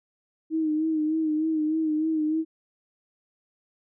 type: tone with vibrato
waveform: sine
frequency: 313 Hz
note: D#4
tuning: 10 cents sharp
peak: -22 dBFS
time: 0.5-2.45 s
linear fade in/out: 50 ms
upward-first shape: sine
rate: 3.3 Hz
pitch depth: 45 cents each way
effects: none